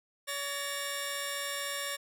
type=tone pair together; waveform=10% pulse; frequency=566 / 1833.6 Hz; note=C#5 / A#6; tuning=+36 / -29 cents; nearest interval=octave + minor sixth; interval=2035 cents; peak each=-28 dBFS; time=0.27-1.97 s; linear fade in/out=20 ms; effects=none